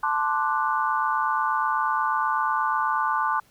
sine chord, D dominant seventh, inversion second, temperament equal, 880 / 1046.5 / 1174.7 / 1480 Hz, A5 / C6 / D6 / F#6, 0 / 0 / 0 / 0 cents, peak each -26 / -27 / -26 / -29 dBFS, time 0.03-3.4 s, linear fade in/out 5 ms, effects pink hiss -59 dBFS RMS until 3.5 s

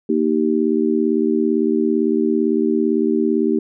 sine chord, Eb major, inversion second, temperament just, 233.3 / 311.1 / 388.9 Hz, Bb3 / Eb4 / G4, +2 / 0 / -14 cents, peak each -19 dBFS, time 0.09-3.59 s, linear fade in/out 5 ms, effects none

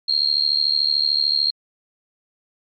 sine tone with amplitude modulation, 4233 Hz, C8, 19 cents sharp, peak -12 dBFS, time 0.08-1.51 s, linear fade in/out 10 ms, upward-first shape sine, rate 73.5 Hz, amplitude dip 95%, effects MP3 64 kbps

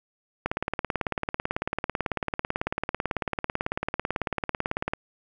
click train, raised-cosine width 0.5 ms, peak -11 dBFS, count 82, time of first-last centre 0.46-4.935 s, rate 18.1 Hz, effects none

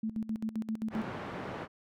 sine tone with tremolo, 220 Hz, A3, in tune, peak -30 dBFS, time 0.03-1.05 s, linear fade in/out 5 ms, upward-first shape square, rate 7.6 Hz, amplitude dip 80%
pink band-pass noise, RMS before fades -40 dBFS, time 0.9-1.68 s, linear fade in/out 50 ms, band 140 to 1600 Hz, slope 12 dB/octave
effects none

